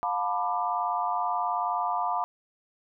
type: chord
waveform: sine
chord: B half-diminished seventh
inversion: second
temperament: just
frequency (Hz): 711.2 / 889 / 987.8 / 1185.3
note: F5 / A5 / B5 / D6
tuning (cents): +31 / +18 / 0 / +16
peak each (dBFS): -30 / -32 / -30 / -32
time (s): 0.03-2.24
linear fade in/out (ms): 0
effects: none